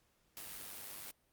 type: noise with amplitude modulation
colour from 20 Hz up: white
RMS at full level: -45 dBFS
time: 0.37-1.11 s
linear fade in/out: 0 ms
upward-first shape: sine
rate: 100 Hz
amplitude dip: 55%
effects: pink hiss -75 dBFS RMS until 1.32 s + Opus 48 kbps